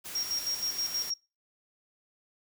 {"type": "noise", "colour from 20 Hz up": "white", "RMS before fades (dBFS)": -41, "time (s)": [0.04, 1.11], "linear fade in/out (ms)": 20}
{"type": "tone with tremolo", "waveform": "sine", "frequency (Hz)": 5590, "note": "F8", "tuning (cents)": 1, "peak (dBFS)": -28, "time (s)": [0.15, 1.14], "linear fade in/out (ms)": 5, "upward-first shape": "square", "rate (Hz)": 6.3, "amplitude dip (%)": 65}
{"effects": ["noise-tail reverb RT60 0.3 s tail -25 dB re dry"]}